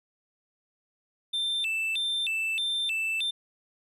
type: tone with vibrato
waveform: triangle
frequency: 3077 Hz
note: G7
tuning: 33 cents flat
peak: -25 dBFS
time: 1.33-3.31 s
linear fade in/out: 10 ms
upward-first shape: square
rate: 1.6 Hz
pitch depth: 260 cents each way
effects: none